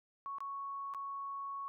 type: tone with dropouts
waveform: sine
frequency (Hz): 1108.7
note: C#6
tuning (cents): 0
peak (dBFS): -39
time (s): 0.26-1.68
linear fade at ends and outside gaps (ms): 0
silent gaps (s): 0.384-0.405 / 0.938-0.947
effects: none